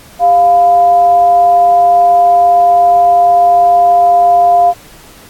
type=tone with frequency modulation; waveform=sine; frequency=700 Hz; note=F5; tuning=4 cents sharp; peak=-4 dBFS; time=0.19-4.74 s; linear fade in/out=50 ms; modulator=304 Hz; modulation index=0.23; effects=pink hiss -38 dBFS RMS until 5.29 s + AAC 64 kbps